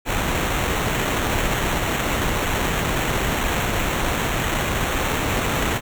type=noise with sample-and-hold; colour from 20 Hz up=pink; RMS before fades=-22 dBFS; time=0.05-5.81 s; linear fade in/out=50 ms; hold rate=4900 Hz; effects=none